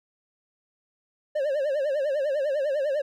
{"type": "tone with vibrato", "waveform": "triangle", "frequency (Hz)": 570, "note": "C#5", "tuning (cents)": 48, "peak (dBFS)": -21, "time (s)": [1.35, 3.02], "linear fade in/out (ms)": 10, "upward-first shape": "sine", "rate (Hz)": 10, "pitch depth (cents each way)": 130, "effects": []}